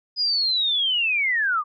sine linear sweep, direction down, 5000 to 1143 Hz, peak -19 dBFS, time 0.16-1.64 s, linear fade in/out 50 ms, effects none

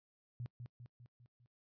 sine tone with echo, 121.4 Hz, B2, 29 cents flat, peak -40 dBFS, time 0.4-0.46 s, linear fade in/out 0 ms, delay 200 ms, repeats 5, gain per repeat -5 dB, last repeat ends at 1.46 s, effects noise-tail reverb RT60 0.1 s tail -24 dB re dry + resampled to 11025 Hz

